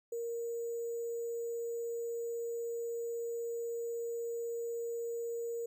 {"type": "tone with sample-and-hold", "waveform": "sine", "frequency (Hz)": 466.2, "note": "A#4", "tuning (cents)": 0, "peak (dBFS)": -35, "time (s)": [0.12, 5.66], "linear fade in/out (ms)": 5, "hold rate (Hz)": 7350, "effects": []}